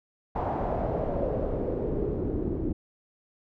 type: noise with low-pass filter sweep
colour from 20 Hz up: pink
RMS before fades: -29 dBFS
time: 0.35-2.73 s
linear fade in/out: 10 ms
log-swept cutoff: 810 to 310 Hz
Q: 3
effects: none